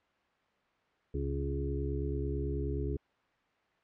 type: harmonic tone with a mistuned harmonic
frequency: 69.3 Hz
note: C#2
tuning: in tune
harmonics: 1 / 2 / 4 / 5 / 6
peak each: -34 / -38 / -41 / -41 / -39 dBFS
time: 1.14-2.97 s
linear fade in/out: 5 ms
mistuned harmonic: 1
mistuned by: +27 cents
effects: white hiss -70 dBFS RMS until 3.83 s + low-pass 2000 Hz 12 dB/octave